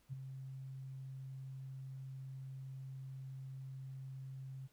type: tone with ADSR envelope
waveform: sine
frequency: 133.1 Hz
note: C3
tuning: 30 cents sharp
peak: -38 dBFS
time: 0.09-4.68 s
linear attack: 39 ms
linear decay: 9 ms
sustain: -7 dB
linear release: 25 ms
effects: pink hiss -73 dBFS RMS until 4.72 s